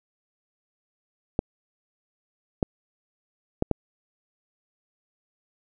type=clicks; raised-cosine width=2 ms; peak=-8 dBFS; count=4; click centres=1.391 / 2.628 / 3.624 / 3.713 s; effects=none